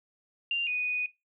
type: tone pair in turn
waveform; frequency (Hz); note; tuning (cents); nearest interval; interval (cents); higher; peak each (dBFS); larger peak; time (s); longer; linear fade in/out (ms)
sine; 2784 / 2480; F7 / D#7; -6 / -6; major second; 200; first; -25 / -28; first; 0.51-0.67 / 0.67-1.06; second; 2
effects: noise-tail reverb RT60 0.2 s tail -17 dB re dry

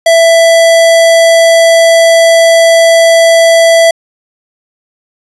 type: tone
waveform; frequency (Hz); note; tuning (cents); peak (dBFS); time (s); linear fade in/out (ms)
square; 663; E5; +10; -3; 0.06-3.91; 5
effects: resampled to 24000 Hz + 7-bit

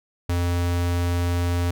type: tone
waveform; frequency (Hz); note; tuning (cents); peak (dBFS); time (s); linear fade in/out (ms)
square; 87.31; F2; 0; -21; 0.29-1.71; 5
effects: none

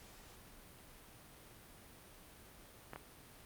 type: clicks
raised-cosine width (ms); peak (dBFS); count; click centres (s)
0.5; -30; 2; 2.934 / 2.96
effects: pink hiss -58 dBFS RMS until 3.45 s + Opus 48 kbps

